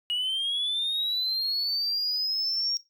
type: linear sweep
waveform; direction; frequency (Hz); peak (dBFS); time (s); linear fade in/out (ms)
triangle; up; 2886 to 5588; -23; 0.1-2.77; 0
effects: noise-tail reverb RT60 0.2 s tail -20 dB re dry + tanh soft clip ceiling -21 dBFS